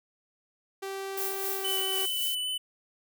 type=tone with pitch glide; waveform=sawtooth; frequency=389 to 384.1 Hz; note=G4 to G4; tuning=-13 to -35 cents; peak=-30 dBFS; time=0.82-2.06 s; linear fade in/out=10 ms; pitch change=-22 cents; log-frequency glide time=1.54-1.86 s
type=noise with tremolo; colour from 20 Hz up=violet; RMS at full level=-32 dBFS; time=1.17-2.35 s; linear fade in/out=5 ms; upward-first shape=sine; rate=3.9 Hz; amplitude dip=50%
type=tone with vibrato; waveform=square; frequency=3000 Hz; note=F#7; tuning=23 cents sharp; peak=-30 dBFS; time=1.64-2.58 s; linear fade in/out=10 ms; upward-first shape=triangle; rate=4.9 Hz; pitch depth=14 cents each way
effects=none